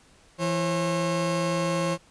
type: tone pair together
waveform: 30% pulse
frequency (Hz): 167.55 / 540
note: E3 / C#5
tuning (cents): +29 / -45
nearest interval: octave + minor sixth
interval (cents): 2026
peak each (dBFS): -24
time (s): 0.38-1.98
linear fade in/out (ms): 50
effects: pink hiss -57 dBFS RMS until 2.1 s + resampled to 22050 Hz